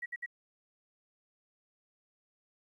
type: tone bursts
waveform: sine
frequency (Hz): 1924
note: B6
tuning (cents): -46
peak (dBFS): -35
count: 3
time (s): 0.02-0.262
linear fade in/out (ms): 10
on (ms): 40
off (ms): 61
effects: 12-bit